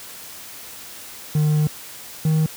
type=tone pair in turn; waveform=triangle; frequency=151.8 / 156.97 Hz; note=D#3 / D#3; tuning=-42 / +16 cents; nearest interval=minor second; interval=58 cents; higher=second; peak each=-13 dBFS; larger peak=neither; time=1.35-1.67 / 2.25-2.46 s; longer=first; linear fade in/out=2 ms; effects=white hiss -38 dBFS RMS until 2.56 s + high-pass 60 Hz 12 dB/octave